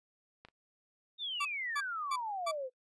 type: clicks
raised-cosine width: 0.3 ms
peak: -34 / -41 dBFS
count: 2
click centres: 0.45 / 0.486 s
type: exponential sweep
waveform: sine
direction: down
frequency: 3729 to 493.9 Hz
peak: -35 dBFS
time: 1.18-2.7 s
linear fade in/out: 50 ms
type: tone bursts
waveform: 40% pulse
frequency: 1157 Hz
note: D6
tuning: 26 cents flat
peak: -31 dBFS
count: 4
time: 1.4-2.516 s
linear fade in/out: 10 ms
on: 54 ms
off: 300 ms
effects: noise-tail reverb RT60 0.1 s tail -23 dB re dry + resampled to 22050 Hz